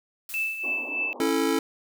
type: noise with exponential decay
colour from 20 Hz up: blue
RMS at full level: -36 dBFS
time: 0.29-1.12 s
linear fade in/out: 2 ms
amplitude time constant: 180 ms
type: tone with tremolo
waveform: sine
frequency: 2637 Hz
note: E7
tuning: in tune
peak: -23 dBFS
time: 0.34-1.13 s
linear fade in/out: 0 ms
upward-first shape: triangle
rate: 3.3 Hz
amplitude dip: 70%
type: band-pass noise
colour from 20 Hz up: pink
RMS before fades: -41 dBFS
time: 0.63-1.3 s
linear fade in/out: 10 ms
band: 240 to 1100 Hz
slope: 96 dB/octave
type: chord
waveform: square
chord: A major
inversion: first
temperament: just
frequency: 275 / 330 / 440 Hz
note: C#4 / E4 / A4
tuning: -14 / +2 / 0 cents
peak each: -27 dBFS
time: 1.2-1.59 s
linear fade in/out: 2 ms
effects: none